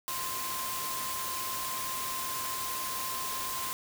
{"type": "tone in noise", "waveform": "sine", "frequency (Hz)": 1046, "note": "C6", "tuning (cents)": -1, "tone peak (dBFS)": -37, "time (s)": [0.08, 3.73], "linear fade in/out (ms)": 0, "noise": "white", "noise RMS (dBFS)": -36, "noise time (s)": [0.08, 3.73], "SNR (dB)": -4, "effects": []}